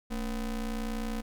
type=ring-modulated tone; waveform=square; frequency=126.9 Hz; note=B2; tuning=47 cents sharp; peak=-29 dBFS; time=0.1-1.22 s; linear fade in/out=20 ms; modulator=96.7 Hz; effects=none